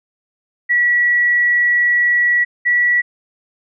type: tone pair in turn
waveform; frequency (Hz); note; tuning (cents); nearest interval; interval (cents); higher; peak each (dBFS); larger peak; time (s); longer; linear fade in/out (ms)
sine; 1936 / 1942.7; B6 / B6; -35 / -29; unison; 6; second; -11; neither; 0.69-2.45 / 2.65-3.02; first; 20
effects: none